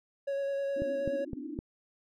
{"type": "tone with vibrato", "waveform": "triangle", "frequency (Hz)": 554.4, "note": "C#5", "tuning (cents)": 0, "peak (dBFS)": -28, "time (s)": [0.27, 1.25], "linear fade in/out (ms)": 10, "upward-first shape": "square", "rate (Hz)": 9.6, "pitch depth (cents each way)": 10}
{"type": "band-pass noise", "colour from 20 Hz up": "white", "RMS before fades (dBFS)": -41, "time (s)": [0.76, 1.59], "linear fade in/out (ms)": 5, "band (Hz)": [250, 330], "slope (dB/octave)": 96}
{"type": "click train", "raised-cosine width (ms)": 3, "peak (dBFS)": -22, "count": 4, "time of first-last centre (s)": [0.82, 1.589], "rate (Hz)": 3.9}
{"effects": []}